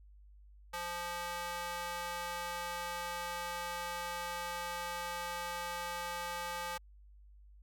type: tone with high-pass filter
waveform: square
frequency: 174 Hz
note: F3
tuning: 6 cents flat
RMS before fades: -40 dBFS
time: 0.73-6.78 s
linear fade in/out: 10 ms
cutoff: 860 Hz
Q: 1.3
effects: added 50 Hz sine -55 dBFS peak until 7.62 s